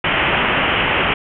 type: low-pass noise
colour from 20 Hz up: white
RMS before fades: -17 dBFS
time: 0.04-1.14 s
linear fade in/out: 5 ms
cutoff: 3100 Hz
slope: 96 dB/octave
effects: none